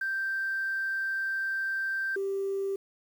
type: tone pair in turn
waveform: sine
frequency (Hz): 1568 / 392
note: G6 / G4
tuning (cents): 0 / 0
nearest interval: 2 octaves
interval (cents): 2400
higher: first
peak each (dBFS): -27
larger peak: neither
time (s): 0.01-2.16 / 2.16-2.76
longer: first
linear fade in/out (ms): 5
effects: tanh soft clip ceiling -24 dBFS + 9-bit